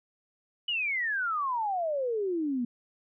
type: exponential sweep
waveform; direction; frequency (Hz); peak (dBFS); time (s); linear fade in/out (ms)
sine; down; 2986 to 233.1; -27; 0.68-2.65; 5
effects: none